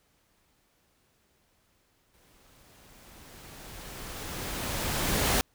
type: noise with exponential growth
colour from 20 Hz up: pink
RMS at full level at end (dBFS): -24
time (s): 2.14-5.41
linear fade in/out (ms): 0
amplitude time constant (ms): 710
effects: pink hiss -69 dBFS RMS until 5.54 s